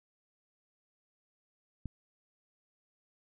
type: click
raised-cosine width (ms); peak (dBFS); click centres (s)
5; -26; 1.857
effects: none

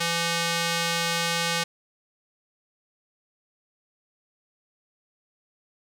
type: tone with band-pass filter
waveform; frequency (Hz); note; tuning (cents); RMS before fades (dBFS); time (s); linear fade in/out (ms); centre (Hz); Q
square; 168.7; E3; +40; -26; 0-1.64; 10; 4100; 0.62
effects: none

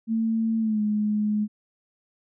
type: tone with pitch glide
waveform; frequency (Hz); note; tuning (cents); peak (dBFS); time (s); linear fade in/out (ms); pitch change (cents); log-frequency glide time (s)
sine; 224.5 to 210.7; A3 to G#3; +35 to +25; -21; 0.07-1.48; 50; -110; 0.59-0.81
effects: none

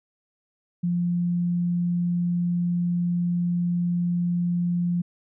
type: tone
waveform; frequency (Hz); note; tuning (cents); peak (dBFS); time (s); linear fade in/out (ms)
sine; 174.61; F3; 0; -21; 0.83-5.02; 10
effects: none

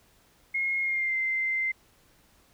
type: tone with pitch glide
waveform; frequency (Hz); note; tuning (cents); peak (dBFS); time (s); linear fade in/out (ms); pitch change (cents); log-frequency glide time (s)
sine; 2153 to 2080; C7 to C7; +49 to -11; -25; 0.54-1.72; 10; -60; 0.81-1.16
effects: pink hiss -62 dBFS RMS until 2.53 s

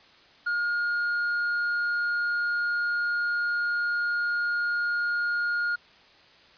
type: tone with tanh clipping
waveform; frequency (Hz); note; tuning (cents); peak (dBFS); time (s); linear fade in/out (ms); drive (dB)
sine; 1425; F6; +34; -25; 0.46-5.76; 10; 3
effects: white hiss -55 dBFS RMS until 6.57 s + resampled to 11025 Hz

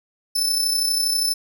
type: tone with amplitude modulation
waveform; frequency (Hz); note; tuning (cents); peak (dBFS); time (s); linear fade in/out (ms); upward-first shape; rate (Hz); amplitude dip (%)
sawtooth; 5274; E8; 0; -14; 0.35-1.34; 10; sine; 32.4; 45
effects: none

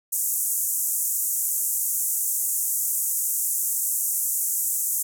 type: band-pass noise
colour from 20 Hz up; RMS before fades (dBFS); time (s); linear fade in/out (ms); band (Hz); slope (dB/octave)
white; -25; 0.12-5.03; 10; 6700 to 15000; 48
effects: none

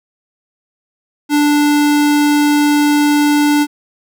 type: tone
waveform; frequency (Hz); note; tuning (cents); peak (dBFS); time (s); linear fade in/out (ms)
square; 293.7; D4; 0; -10; 1.29-3.67; 50
effects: none

